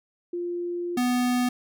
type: tone pair in turn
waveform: sine / square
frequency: 349.3 / 247.5 Hz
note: F4 / B3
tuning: 0 / +4 cents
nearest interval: tritone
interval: 596 cents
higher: first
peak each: -27 / -22 dBFS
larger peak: second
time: 0.33-0.97 / 0.97-1.49 s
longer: first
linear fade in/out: 5 ms
effects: none